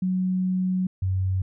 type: tone pair in turn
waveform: sine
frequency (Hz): 185 / 94.17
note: F#3 / F#2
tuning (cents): 0 / +31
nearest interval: octave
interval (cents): 1169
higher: first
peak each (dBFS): -21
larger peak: neither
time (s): 0.02-0.87 / 1.02-1.42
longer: first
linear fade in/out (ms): 5
effects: none